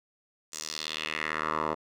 10% pulse tone with band-pass filter sweep, 77.78 Hz, D#2, in tune, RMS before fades -33 dBFS, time 0.52-1.75 s, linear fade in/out 20 ms, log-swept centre 7200 to 790 Hz, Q 2.4, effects none

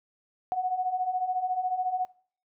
sine beating tone pair, 727 / 741 Hz, F#5 / F#5, -31 / +2 cents, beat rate 14 Hz, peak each -32 / -27 dBFS, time 0.52-2.05 s, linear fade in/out 0 ms, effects noise-tail reverb RT60 0.5 s tail -21 dB re dry

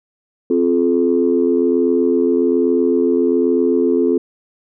sine chord, F major, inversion second, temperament equal with one note detuned, 261.6 / 349.2 / 430.4 Hz, C4 / F4 / A4, 0 / 0 / -38 cents, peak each -16 dBFS, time 0.5-4.18 s, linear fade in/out 5 ms, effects tanh soft clip ceiling -3 dBFS

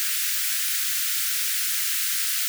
white high-pass noise, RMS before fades -25 dBFS, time 0-2.48 s, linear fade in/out 0 ms, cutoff 1400 Hz, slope 48 dB/octave, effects none

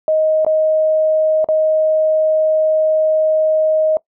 sine tone with dropouts, 626 Hz, D#5, 10 cents sharp, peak -11 dBFS, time 0.08-3.97 s, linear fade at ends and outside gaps 1 ms, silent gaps 0.448-0.465 / 1.444-1.487 s, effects noise-tail reverb RT60 0.1 s tail -21 dB re dry

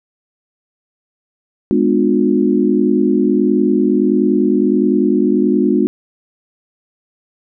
sine chord, G# diminished seventh, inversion none, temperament just, 207.7 / 249.2 / 299 / 358.8 Hz, G#3 / B3 / D4 / F4, 0 / +16 / +31 / +47 cents, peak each -16 dBFS, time 1.71-5.87 s, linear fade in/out 0 ms, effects none

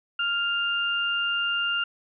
sine tone pair together, 1400 / 2800 Hz, F6 / F7, +4 / +4 cents, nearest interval octave, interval 1200 cents, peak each -26 dBFS, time 0.19-1.84 s, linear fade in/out 5 ms, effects none

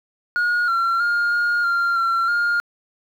sine tone with pitch steps, 1439 / 1364 / 1414 / 1422 / 1389 / 1361 / 1413 Hz, F#6 / F6 / F6 / F6 / F6 / F6 / F6, -49 / -41 / +21 / +31 / -10 / -45 / +20 cents, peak -14 dBFS, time 0.36-2.6 s, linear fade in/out 0 ms, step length 320 ms, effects tanh soft clip ceiling -16 dBFS + 8-bit

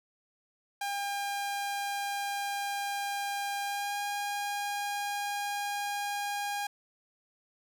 sawtooth tone with pitch glide, 804 to 813.8 Hz, G5 to G#5, +44 to -35 cents, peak -28 dBFS, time 0.81-6.67 s, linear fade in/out 5 ms, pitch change +21 cents, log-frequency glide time 3.65-3.98 s, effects 10-bit

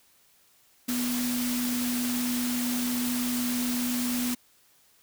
sine tone in noise, 245.4 Hz, B3, 11 cents flat, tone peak -27 dBFS, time 0.88-4.35 s, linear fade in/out 10 ms, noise white, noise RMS -33 dBFS, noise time 0.88-4.35 s, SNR +3 dB, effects white hiss -62 dBFS RMS until 5.02 s

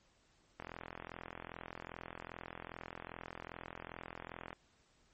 click train, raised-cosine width 0.5 ms, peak -29 dBFS, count 168, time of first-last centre 0.6-4.529 s, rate 42.5 Hz, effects pink hiss -71 dBFS RMS until 5.13 s + MP3 32 kbps

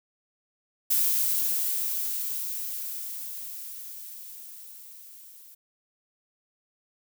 violet noise with level ramp, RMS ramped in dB -23 to -50 dBFS, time 0.9-5.55 s, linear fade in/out 10 ms, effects none

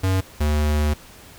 square tone pair in turn, 94.4 / 74.93 Hz, F#2 / D2, +35 / +35 cents, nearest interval major third, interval 400 cents, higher first, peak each -18 dBFS, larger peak neither, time 0.03-0.21 / 0.4-0.94 s, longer second, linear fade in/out 10 ms, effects pink hiss -45 dBFS RMS until 1.38 s

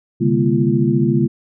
sine tone cluster, 132.3 / 146.8 / 204.3 / 238 / 342.4 Hz, C3 / D3 / G#3 / A#3 / F4, +20 / 0 / -28 / +36 / -34 cents, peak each -19 dBFS, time 0.2-1.28 s, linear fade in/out 20 ms, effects none

